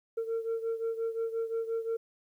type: beating tone pair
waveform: sine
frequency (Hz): 453.6 / 459.3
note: A#4 / A#4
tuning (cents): -47 / -26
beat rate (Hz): 5.7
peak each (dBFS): -30 / -34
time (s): 0.17-1.97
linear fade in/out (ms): 10
effects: tanh soft clip ceiling -27 dBFS + 11-bit